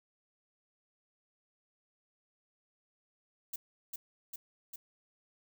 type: noise with echo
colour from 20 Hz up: violet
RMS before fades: -39 dBFS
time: 3.53-3.56 s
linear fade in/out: 5 ms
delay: 400 ms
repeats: 3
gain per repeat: -2 dB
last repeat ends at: 4.76 s
effects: none